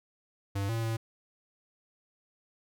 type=tone with pitch steps; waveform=square; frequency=99.2 / 114.1 / 113.1 Hz; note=G2 / A#2 / A2; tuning=+21 / -37 / +48 cents; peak=-30 dBFS; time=0.55-0.97 s; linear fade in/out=10 ms; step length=140 ms; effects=none